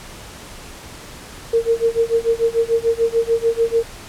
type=tone with tremolo; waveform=sine; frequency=460 Hz; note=A#4; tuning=23 cents flat; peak=-11 dBFS; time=1.53-3.83 s; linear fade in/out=5 ms; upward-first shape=sine; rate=6.8 Hz; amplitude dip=95%; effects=pink hiss -37 dBFS RMS until 4.08 s + low-pass 11000 Hz 12 dB/octave